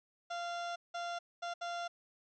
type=tone bursts at uneven times; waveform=30% pulse; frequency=692 Hz; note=F5; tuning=16 cents flat; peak=-35 dBFS; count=4; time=0.3-0.76 / 0.94-1.19 / 1.42-1.54 / 1.61-1.88 s; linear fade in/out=10 ms; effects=resampled to 16000 Hz